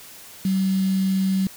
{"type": "tone with quantisation", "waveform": "sine", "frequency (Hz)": 190.9, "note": "G3", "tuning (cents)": -46, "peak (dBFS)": -18, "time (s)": [0.45, 1.47], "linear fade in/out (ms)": 2, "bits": 6, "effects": ["white hiss -43 dBFS RMS until 1.56 s"]}